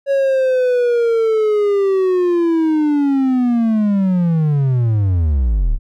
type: linear sweep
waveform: triangle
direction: down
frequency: 557 to 30.5 Hz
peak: -10 dBFS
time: 0.06-5.79 s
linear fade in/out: 50 ms
effects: none